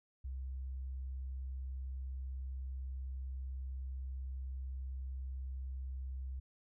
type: tone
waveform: sine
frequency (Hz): 65.41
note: C2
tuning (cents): 0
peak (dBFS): -39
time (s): 0.24-6.4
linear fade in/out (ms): 10
effects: none